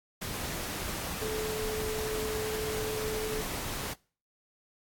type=tone in noise; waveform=sine; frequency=433 Hz; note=A4; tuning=28 cents flat; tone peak=-33 dBFS; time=1.21-3.42 s; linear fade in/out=10 ms; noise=pink; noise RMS=-36 dBFS; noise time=0.21-3.94 s; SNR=0 dB; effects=noise-tail reverb RT60 0.4 s tail -23 dB re dry + AAC 64 kbps